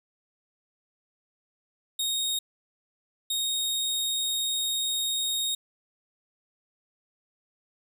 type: tone pair in turn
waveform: sawtooth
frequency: 3729 / 3729 Hz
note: A#7 / A#7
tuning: 0 / 0 cents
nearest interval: unison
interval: 0 cents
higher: neither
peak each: -23 dBFS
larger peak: neither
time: 1.99-2.39 / 3.3-5.55 s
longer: second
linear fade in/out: 5 ms
effects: none